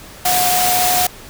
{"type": "tone in noise", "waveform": "sine", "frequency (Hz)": 725, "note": "F#5", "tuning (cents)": -35, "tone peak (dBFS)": -16, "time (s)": [0.25, 1.07], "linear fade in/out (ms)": 5, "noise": "white", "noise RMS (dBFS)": -17, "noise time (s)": [0.25, 1.07], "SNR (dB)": -2, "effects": ["pink hiss -38 dBFS RMS until 1.29 s"]}